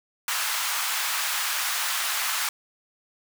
pink high-pass noise, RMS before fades -27 dBFS, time 0.28-2.49 s, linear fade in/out 2 ms, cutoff 1000 Hz, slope 24 dB/octave, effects none

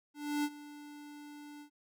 square tone with ADSR envelope, 293.7 Hz, D4, in tune, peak -30 dBFS, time 0.14-1.7 s, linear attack 300 ms, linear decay 51 ms, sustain -18 dB, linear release 90 ms, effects none

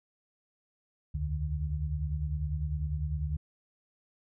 sine tone cluster, 71.6 / 81.6 / 149.1 Hz, D2 / E2 / D3, -43 / -17 / +27 cents, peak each -32 / -36 / -35 dBFS, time 1.14-3.37 s, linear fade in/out 10 ms, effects none

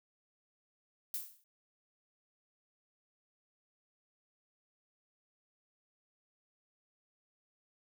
violet noise with exponential decay, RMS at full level -35 dBFS, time 1.14-1.44 s, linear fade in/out 1 ms, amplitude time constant 64 ms, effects none

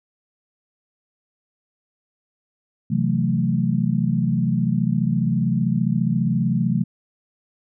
sine chord, F# half-diminished seventh, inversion second, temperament equal, 130.81 / 164.81 / 185 / 220 Hz, C3 / E3 / F#3 / A3, 0 / 0 / 0 / 0 cents, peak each -23 dBFS, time 2.9-6.84 s, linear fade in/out 10 ms, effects none

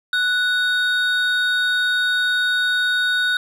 triangle tone pair together, 1480 / 3729 Hz, F#6 / A#7, 0 / 0 cents, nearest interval octave + major third, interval 1600 cents, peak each -16 / -21 dBFS, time 0.13-3.37 s, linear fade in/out 2 ms, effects none

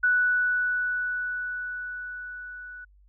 sine tone with level ramp, 1480 Hz, F#6, in tune, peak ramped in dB -18 to -39 dBFS, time 0.03-2.85 s, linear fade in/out 10 ms, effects added 49 Hz sine -54 dBFS peak until 3.08 s

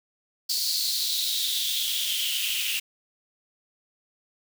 white noise with high-pass filter sweep, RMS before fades -27 dBFS, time 0.49-2.8 s, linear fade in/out 10 ms, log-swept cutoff 4600 to 2700 Hz, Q 6.6, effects none

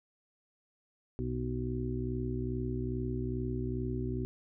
harmonic tone, 62.4 Hz, B1, 19 cents sharp, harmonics 1 / 2 / 4 / 5 / 6, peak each -38 / -36 / -38 / -43 / -39 dBFS, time 1.19-4.25 s, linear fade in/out 0 ms, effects none

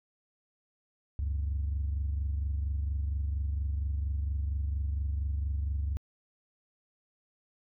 sine tone pair together, 70.2 / 94.51 Hz, C#2 / F#2, +22 / +37 cents, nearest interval perfect fourth, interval 515 cents, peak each -28 / -36 dBFS, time 1.19-5.97 s, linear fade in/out 0 ms, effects tanh soft clip ceiling -24 dBFS

